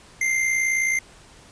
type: tone with amplitude modulation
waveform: square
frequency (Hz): 2093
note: C7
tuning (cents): 0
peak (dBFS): -18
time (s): 0.21-0.99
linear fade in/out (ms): 5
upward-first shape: sine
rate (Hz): 59.5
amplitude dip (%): 50
effects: pink hiss -49 dBFS RMS until 1.51 s + resampled to 22050 Hz